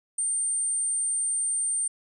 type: tone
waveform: sine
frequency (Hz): 8870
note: C#9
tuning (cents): 0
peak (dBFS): -24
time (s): 0.18-1.88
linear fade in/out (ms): 5
effects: none